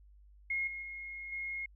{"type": "tone with level steps", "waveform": "sine", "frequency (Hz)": 2153, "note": "C7", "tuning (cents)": 49, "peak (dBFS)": [-31, -39, -41, -36], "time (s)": [0.5, 1.66], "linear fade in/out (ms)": 5, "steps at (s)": [0.67, 0.82, 1.32], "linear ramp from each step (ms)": 5, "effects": ["added 50 Hz sine -56 dBFS peak until 1.75 s"]}